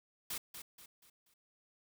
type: noise with echo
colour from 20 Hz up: white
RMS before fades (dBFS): -40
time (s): 0.3-0.38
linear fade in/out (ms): 5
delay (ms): 240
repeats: 4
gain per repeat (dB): -8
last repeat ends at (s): 1.34
effects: none